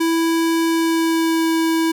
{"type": "tone with pitch glide", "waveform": "square", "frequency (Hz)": [329.6, 326.2], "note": ["E4", "E4"], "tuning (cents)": [0, -18], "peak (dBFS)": -16, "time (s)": [0, 1.92], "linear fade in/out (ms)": 10, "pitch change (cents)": -18, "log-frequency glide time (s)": [0.66, 1.51], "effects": []}